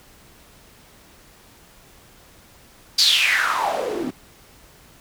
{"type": "noise with band-pass filter sweep", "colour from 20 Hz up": "white", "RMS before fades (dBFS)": -20, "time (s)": [2.98, 4.11], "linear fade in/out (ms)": 10, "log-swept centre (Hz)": [4900, 250], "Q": 6.4, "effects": ["pink hiss -50 dBFS RMS until 5 s"]}